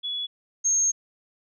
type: tone pair in turn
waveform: sine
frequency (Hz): 3396 / 6459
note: G#7 / G#8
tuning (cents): +38 / -49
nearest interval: major seventh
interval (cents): 1113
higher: second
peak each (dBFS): -27 / -19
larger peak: second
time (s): 0.03-0.27 / 0.64-0.92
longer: second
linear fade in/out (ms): 20
effects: none